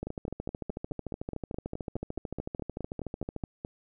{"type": "two click trains", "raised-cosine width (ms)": 2, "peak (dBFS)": [-22, -21], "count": [18, 47], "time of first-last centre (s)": [[0.07, 3.649], [0.03, 3.437]], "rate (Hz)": [4.75, 13.5], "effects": []}